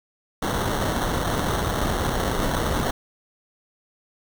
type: noise with sample-and-hold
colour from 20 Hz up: pink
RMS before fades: -24 dBFS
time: 0.42-2.91 s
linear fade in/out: 5 ms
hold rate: 2450 Hz
effects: none